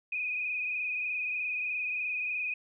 sine tone with frequency modulation, 2484 Hz, D#7, 3 cents flat, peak -30 dBFS, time 0.12-2.54 s, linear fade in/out 5 ms, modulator 23.2 Hz, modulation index 2.7, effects none

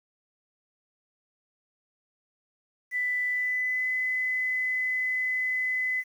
sine tone with pitch glide, 1989 to 2017 Hz, B6 to B6, +12 to +36 cents, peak -25 dBFS, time 2.91-6.04 s, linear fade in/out 50 ms, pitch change +24 cents, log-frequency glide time 3.31-3.89 s, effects 9-bit

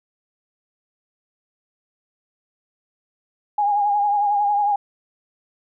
sine tone with vibrato, 820 Hz, G#5, 22 cents flat, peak -16 dBFS, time 3.58-4.76 s, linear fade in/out 5 ms, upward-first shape sine, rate 11 Hz, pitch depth 40 cents each way, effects none

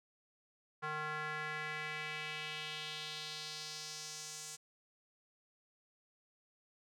square tone with band-pass filter sweep, 153.4 Hz, D#3, 24 cents flat, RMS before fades -43 dBFS, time 0.82-4.57 s, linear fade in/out 20 ms, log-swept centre 1300 to 7300 Hz, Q 2.3, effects none

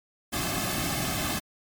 pink noise with comb filter, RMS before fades -29 dBFS, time 0.32-1.4 s, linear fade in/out 20 ms, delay 2.1 ms, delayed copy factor -0.95, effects MP3 96 kbps

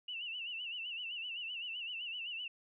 sine tone with vibrato, 2816 Hz, F7, 14 cents sharp, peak -39 dBFS, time 0.08-2.48 s, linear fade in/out 5 ms, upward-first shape sine, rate 7.8 Hz, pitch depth 110 cents each way, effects none

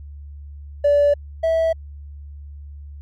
triangle tone pair in turn, 578 / 652.1 Hz, D5 / E5, -28 / -19 cents, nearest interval major second, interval 209 cents, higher second, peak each -9 / -13 dBFS, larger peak first, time 0.84-1.14 / 1.43-1.73 s, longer neither, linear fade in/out 10 ms, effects tanh soft clip ceiling -9 dBFS + added 72 Hz sine -34 dBFS peak until 3.01 s

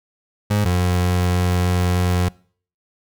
30% pulse tone pair in turn, 103.83 / 89.66 Hz, G#2 / F2, 0 / +46 cents, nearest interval minor third, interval 254 cents, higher first, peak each -13 dBFS, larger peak neither, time 0.5-0.65 / 0.65-2.29 s, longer second, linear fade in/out 10 ms, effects noise-tail reverb RT60 0.5 s tail -24 dB re dry

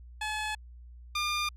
15% pulse tone pair in turn, 856 / 1204 Hz, A5 / D6, -48 / +43 cents, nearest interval tritone, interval 591 cents, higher second, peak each -25 / -22 dBFS, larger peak second, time 0.21-0.55 / 1.15-1.49 s, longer neither, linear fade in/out 5 ms, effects added 60 Hz sine -46 dBFS peak until 1.56 s + low-pass 9000 Hz 12 dB/octave

